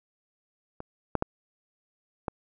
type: clicks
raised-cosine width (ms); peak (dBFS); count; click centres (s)
1; -24 / -10 / -11 / -15; 4; 0.804 / 1.153 / 1.224 / 2.282
effects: none